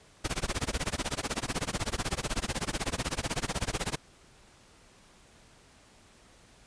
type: noise with tremolo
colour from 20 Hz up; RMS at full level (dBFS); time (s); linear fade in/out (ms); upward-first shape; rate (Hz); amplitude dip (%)
pink; -29; 0.24-3.96; 10; sine; 16; 100
effects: pink hiss -58 dBFS RMS until 6.66 s + resampled to 22050 Hz